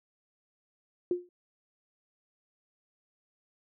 sine tone with exponential decay, 355.2 Hz, F4, 29 cents sharp, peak -22 dBFS, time 1.11-1.29 s, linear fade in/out 2 ms, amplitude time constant 38 ms, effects none

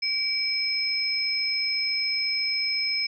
sine tone pair together, 2300 / 5163 Hz, D7 / E8, -37 / -37 cents, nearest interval octave + major second, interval 1400 cents, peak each -28 / -25 dBFS, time 0.02-3.07 s, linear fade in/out 10 ms, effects none

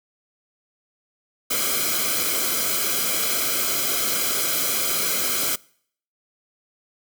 white noise with comb filter, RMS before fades -23 dBFS, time 1.5-5.56 s, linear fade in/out 10 ms, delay 1.1 ms, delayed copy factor -0.85, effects noise-tail reverb RT60 0.6 s tail -24 dB re dry

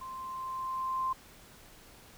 sine tone with level ramp, 1045 Hz, C6, 2 cents flat, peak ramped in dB -40 to -28 dBFS, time 0.01-1.13 s, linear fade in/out 5 ms, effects pink hiss -55 dBFS RMS until 2.17 s

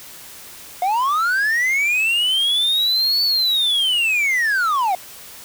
triangle linear two-way sweep, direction up then down, 703 to 4502 to 703 Hz, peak -14 dBFS, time 0.82-4.95 s, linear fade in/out 2 ms, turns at 3.23 s, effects white hiss -39 dBFS RMS until 5.44 s

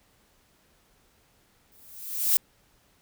violet noise with exponential growth, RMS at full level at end -19 dBFS, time 1.72-2.37 s, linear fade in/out 0 ms, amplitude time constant 140 ms, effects pink hiss -64 dBFS RMS until 3.01 s

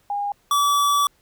sine / square tone pair in turn, 813 / 1149.8 Hz, G#5 / D6, -37 / -37 cents, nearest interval tritone, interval 600 cents, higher second, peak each -22 / -17 dBFS, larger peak second, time 0.1-0.32 / 0.51-1.07 s, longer second, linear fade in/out 2 ms, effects pink hiss -62 dBFS RMS until 1.21 s

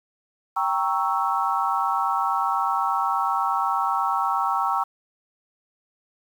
sine chord, G diminished seventh, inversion none, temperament equal, 784 / 932.3 / 1108.7 / 1318.5 Hz, G5 / Bb5 / Db6 / Fb6, 0 / 0 / 0 / 0 cents, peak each -26 dBFS, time 0.56-4.84 s, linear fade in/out 10 ms, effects 8-bit

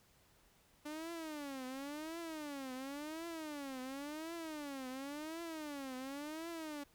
sawtooth tone with vibrato, 293.7 Hz, D4, in tune, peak -39 dBFS, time 0.85-6.84 s, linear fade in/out 10 ms, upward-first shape triangle, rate 0.93 Hz, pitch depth 260 cents each way, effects pink hiss -69 dBFS RMS until 6.94 s

